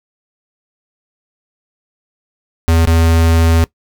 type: tone with dropouts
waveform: square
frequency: 82.41 Hz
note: E2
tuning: in tune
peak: -9 dBFS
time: 2.68-3.64 s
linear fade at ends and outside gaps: 0 ms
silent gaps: 2.853-2.874 s
effects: noise-tail reverb RT60 0.1 s tail -20 dB re dry